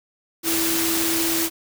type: tone in noise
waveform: sine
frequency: 330 Hz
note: E4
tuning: 2 cents sharp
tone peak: -24 dBFS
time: 0.43-1.5 s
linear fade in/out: 50 ms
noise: white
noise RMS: -23 dBFS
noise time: 0.43-1.5 s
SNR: -4 dB
effects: none